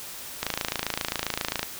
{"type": "click train", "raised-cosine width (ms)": 0.2, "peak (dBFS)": -8, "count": 34, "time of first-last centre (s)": [0.43, 1.63], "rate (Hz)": 27.5, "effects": ["white hiss -39 dBFS RMS until 1.79 s"]}